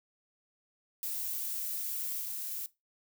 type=noise with level steps; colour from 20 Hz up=violet; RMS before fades=-36 / -38 dBFS; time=1.03-2.66 s; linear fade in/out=0 ms; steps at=2.21 s; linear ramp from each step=5 ms; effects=noise-tail reverb RT60 0.2 s tail -18 dB re dry